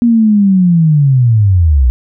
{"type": "linear sweep", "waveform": "sine", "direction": "down", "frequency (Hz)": [240, 58.27], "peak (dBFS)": -5, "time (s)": [0.02, 1.9], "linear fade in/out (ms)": 0, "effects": []}